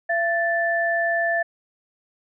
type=tone pair together; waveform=sine; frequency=677 / 1760 Hz; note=E5 / A6; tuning=+46 / 0 cents; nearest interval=octave + perfect fourth; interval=1654 cents; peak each=-22 dBFS; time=0.09-1.43 s; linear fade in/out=10 ms; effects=none